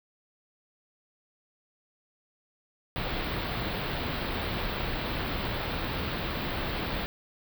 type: band-stop noise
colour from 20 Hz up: pink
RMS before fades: -32 dBFS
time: 2.96-7.06 s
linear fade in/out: 0 ms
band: 4400 to 16000 Hz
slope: 48 dB/octave
effects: none